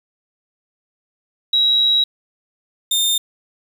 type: tone pair in turn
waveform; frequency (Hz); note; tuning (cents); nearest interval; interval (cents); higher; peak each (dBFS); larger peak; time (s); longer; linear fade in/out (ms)
sine / sawtooth; 3859 / 3628; B7 / A#7; -41 / -48; minor second; 107; first; -12; neither; 1.53-2.04 / 2.91-3.18; first; 5
effects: 7-bit